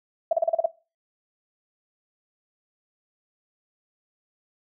sine tone bursts, 659.3 Hz, E5, in tune, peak -16 dBFS, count 7, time 0.31-0.66 s, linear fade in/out 5 ms, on 20 ms, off 35 ms, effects noise-tail reverb RT60 0.3 s tail -19 dB re dry

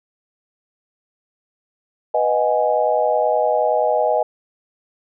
sine chord, G# minor seventh, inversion first, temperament equal, 493.9 / 622.3 / 740 / 830.6 Hz, B4 / D#5 / F#5 / G#5, 0 / 0 / 0 / 0 cents, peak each -21 / -18 / -23 / -21 dBFS, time 2.14-4.23 s, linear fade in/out 5 ms, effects none

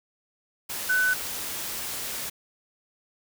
sine tone in noise, 1500 Hz, F#6, 23 cents sharp, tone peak -20 dBFS, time 0.89-1.14 s, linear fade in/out 10 ms, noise white, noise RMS -33 dBFS, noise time 0.69-2.3 s, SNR +10 dB, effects none

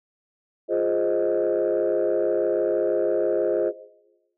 sine chord, F minor seventh, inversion none, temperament equal, 349.2 / 415.3 / 523.3 / 622.3 Hz, F4 / Ab4 / C5 / Eb5, 0 / 0 / 0 / 0 cents, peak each -24 dBFS, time 0.68-3.73 s, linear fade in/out 50 ms, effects noise-tail reverb RT60 1.0 s tail -17 dB re dry + tanh soft clip ceiling -14 dBFS

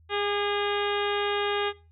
harmonic tone with a mistuned harmonic, 409.3 Hz, G#4, 25 cents flat, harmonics 1 / 2 / 3 / 4 / 5 / 6 / 7 / 8 / 9, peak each -29 / -32 / -34 / -35 / -36 / -37 / -37 / -38 / -39 dBFS, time 0.09-1.73 s, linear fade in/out 50 ms, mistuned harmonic 3, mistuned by -22 cents, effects noise-tail reverb RT60 0.3 s tail -17 dB re dry + added 81 Hz sine -54 dBFS peak until 1.91 s

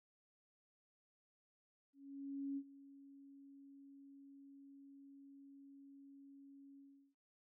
sine tone with ADSR envelope, 277.2 Hz, C#4, in tune, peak -39 dBFS, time 1.93-7.15 s, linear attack 640 ms, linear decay 60 ms, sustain -18 dB, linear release 370 ms, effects none

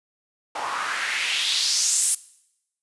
white noise with band-pass filter sweep, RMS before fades -24 dBFS, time 0.55-2.15 s, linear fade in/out 5 ms, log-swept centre 830 to 9700 Hz, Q 2.8, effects noise-tail reverb RT60 0.8 s tail -20 dB re dry + resampled to 24000 Hz

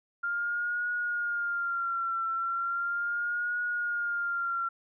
sine tone with vibrato, 1396.9 Hz, F6, in tune, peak -28 dBFS, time 0.23-4.69 s, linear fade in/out 10 ms, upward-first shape triangle, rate 0.37 Hz, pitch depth 66 cents each way, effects none

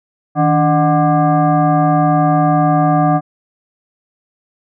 sine tone with frequency modulation, 290 Hz, D4, 22 cents flat, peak -9 dBFS, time 0.35-3.21 s, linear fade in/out 50 ms, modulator 449 Hz, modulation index 1.6, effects none

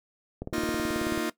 click train, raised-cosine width 2 ms, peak -20 dBFS, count 15, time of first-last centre 0.42-1.177 s, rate 18.5 Hz
sawtooth chord, Bb suspended fourth, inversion none, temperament just, 233.1 / 310.8 / 349.6 Hz, Bb3 / Eb4 / F4, 0 / -2 / +2 cents, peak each -29 / -27 / -27 dBFS, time 0.53-1.3 s, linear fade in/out 5 ms
effects noise-tail reverb RT60 0.1 s tail -17 dB re dry

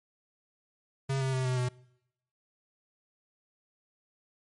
square tone with pitch steps, 135.4 / 132.69 / 130.03 / 127.43 / 124.88 Hz, C#3 / C3 / C3 / C3 / B2, -40 / +25 / -10 / -45 / +20 cents, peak -28 dBFS, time 1.09-1.69 s, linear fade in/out 10 ms, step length 120 ms, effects noise-tail reverb RT60 0.8 s tail -23 dB re dry + MP3 48 kbps

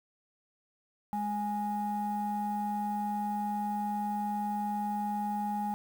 sine tone pair together, 207.5 / 830 Hz, G#3 / G#5, -1 / -1 cents, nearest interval 2 octaves, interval 2400 cents, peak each -33 / -31 dBFS, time 1.13-5.74 s, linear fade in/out 0 ms, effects tanh soft clip ceiling -24 dBFS + 9-bit

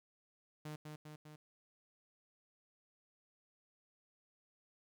sawtooth tone with echo, 152 Hz, D#3, 40 cents flat, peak -40 dBFS, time 0.65-0.76 s, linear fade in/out 5 ms, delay 200 ms, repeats 3, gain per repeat -3 dB, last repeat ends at 1.36 s, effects none

